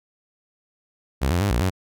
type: tone with pitch steps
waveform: sawtooth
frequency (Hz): 66.8 / 87.3 / 100.9 / 59.3 / 93.1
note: C2 / F2 / G#2 / A#1 / F#2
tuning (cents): +36 / 0 / -49 / +30 / +11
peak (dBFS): -15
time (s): 1.21-1.705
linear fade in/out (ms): 20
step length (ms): 99
effects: none